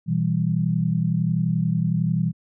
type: chord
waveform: sine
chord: E minor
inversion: second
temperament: equal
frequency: 123.47 / 164.81 / 196 Hz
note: B2 / E3 / G3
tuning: 0 / 0 / 0 cents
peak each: -25 / -21 / -26 dBFS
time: 0.06-2.33 s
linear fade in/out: 50 ms
effects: none